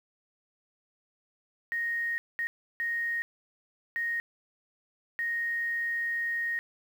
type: tone bursts at uneven times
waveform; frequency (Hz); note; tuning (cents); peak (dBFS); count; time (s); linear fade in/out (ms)
sine; 1864.7; A#6; 0; -28; 5; 1.72-2.18 / 2.39-2.47 / 2.8-3.22 / 3.96-4.2 / 5.19-6.59; 0
effects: 9-bit